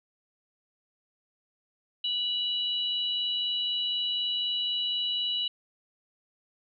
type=tone pair together; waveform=sine; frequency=2939 / 3923 Hz; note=F#7 / B7; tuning=-12 / -12 cents; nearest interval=perfect fourth; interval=500 cents; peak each=-28 / -32 dBFS; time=2.04-5.48 s; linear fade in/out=5 ms; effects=none